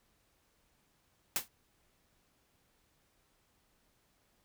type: noise with exponential decay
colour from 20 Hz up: white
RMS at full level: -28 dBFS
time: 1.36-1.48 s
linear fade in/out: 0 ms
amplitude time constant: 25 ms
effects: pink hiss -73 dBFS RMS until 4.44 s